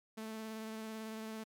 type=tone with vibrato; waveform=sawtooth; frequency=219.9 Hz; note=A3; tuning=1 cent flat; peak=-38 dBFS; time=0.17-1.44 s; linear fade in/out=10 ms; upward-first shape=sine; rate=18 Hz; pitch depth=15 cents each way; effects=MP3 96 kbps